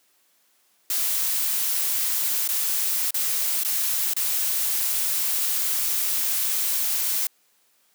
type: noise with dropouts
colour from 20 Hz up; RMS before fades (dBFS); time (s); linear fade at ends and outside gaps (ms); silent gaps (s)
blue; -24; 0.9-7.27; 2; 2.477-2.488 / 3.107-3.143 / 3.635-3.648 / 4.136-4.165
effects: white hiss -64 dBFS RMS until 7.94 s + high-pass 200 Hz 12 dB/octave